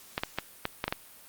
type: clicks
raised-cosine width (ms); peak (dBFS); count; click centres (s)
0.3; -12; 7; 0.179 / 0.235 / 0.386 / 0.654 / 0.841 / 0.88 / 0.925
effects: white hiss -52 dBFS RMS until 1.28 s + Opus 48 kbps